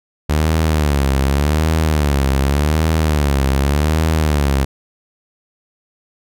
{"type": "tone with vibrato", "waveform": "sawtooth", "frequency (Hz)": 73.42, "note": "D2", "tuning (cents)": 0, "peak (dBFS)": -9, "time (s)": [0.29, 4.65], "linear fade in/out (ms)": 10, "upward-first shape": "sine", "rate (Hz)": 0.86, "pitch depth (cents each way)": 150, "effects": []}